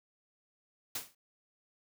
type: noise with exponential decay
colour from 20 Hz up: white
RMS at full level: -33 dBFS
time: 0.95-1.15 s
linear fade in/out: 5 ms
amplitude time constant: 42 ms
effects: none